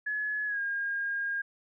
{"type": "tone with pitch glide", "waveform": "sine", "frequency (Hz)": [1700, 1619.5], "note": ["G#6", "G#6"], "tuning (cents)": [40, -44], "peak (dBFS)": -29, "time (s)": [0.06, 1.42], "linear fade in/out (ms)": 10, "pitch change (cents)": -84, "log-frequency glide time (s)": [0.46, 0.6], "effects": []}